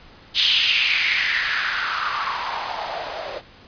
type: noise with band-pass filter sweep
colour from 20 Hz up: blue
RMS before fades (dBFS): -22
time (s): 0.34-3.42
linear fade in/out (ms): 50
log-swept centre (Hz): 3400 to 540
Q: 4.2
effects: pink hiss -47 dBFS RMS until 3.67 s + resampled to 11025 Hz